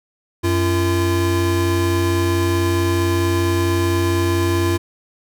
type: tone pair together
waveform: square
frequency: 92.5 / 342 Hz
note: F#2 / F4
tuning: 0 / -36 cents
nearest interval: octave + major seventh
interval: 2264 cents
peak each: -19 dBFS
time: 0.43-4.78 s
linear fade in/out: 20 ms
effects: none